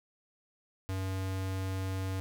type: tone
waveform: square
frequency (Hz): 95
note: F#2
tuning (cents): +46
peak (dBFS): -33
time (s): 0.89-2.2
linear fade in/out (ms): 0
effects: none